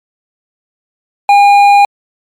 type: tone with hard clipping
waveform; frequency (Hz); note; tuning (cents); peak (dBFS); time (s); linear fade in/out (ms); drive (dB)
sine; 810; G#5; -43; -4; 1.29-1.85; 2; 7
effects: MP3 96 kbps